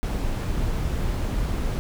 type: noise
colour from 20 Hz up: brown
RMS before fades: -25 dBFS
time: 0.03-1.79 s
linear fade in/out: 0 ms
effects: none